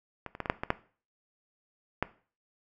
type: clicks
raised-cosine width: 0.5 ms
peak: -22 / -27 / -17 / -19 / -9 / -16 / -9 / -11 dBFS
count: 8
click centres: 0.263 / 0.351 / 0.403 / 0.458 / 0.499 / 0.635 / 0.704 / 2.026 s
effects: noise-tail reverb RT60 0.4 s tail -17 dB re dry